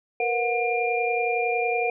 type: tone cluster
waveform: sine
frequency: 466.9 / 497.7 / 725 / 2395 Hz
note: A#4 / B4 / F#5 / D7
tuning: +3 / +13 / -35 / +33 cents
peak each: -26 / -33 / -26 / -27 dBFS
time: 0.2-1.9 s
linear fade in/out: 2 ms
effects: none